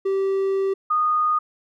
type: tone pair in turn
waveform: triangle / sine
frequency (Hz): 388.3 / 1232.8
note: G4 / D#6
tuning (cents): -16 / -16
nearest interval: octave + minor sixth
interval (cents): 2000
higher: second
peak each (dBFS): -17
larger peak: neither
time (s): 0.05-0.74 / 0.9-1.39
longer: first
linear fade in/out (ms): 10
effects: none